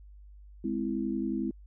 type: chord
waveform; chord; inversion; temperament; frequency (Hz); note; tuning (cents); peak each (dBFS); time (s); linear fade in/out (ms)
sine; Ab augmented; none; equal with one note detuned; 207.7 / 259.2 / 329.6; Ab3 / C4 / E4; 0 / -16 / 0; -33; 0.64-1.51; 5
effects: added 50 Hz sine -48 dBFS peak until 1.66 s